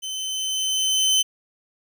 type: tone with level ramp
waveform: 25% pulse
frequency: 3061 Hz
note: G7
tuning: 42 cents flat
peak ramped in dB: -25 to -12 dBFS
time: 0.02-1.23 s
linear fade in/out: 20 ms
effects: none